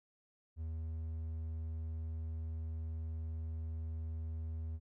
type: tone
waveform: triangle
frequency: 80.2 Hz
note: E2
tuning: 47 cents flat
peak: -36 dBFS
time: 0.56-4.8 s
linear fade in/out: 50 ms
effects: none